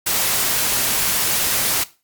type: noise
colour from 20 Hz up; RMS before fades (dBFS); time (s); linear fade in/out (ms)
white; -19; 0.06-1.84; 10
effects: noise-tail reverb RT60 0.3 s tail -17 dB re dry + Opus 48 kbps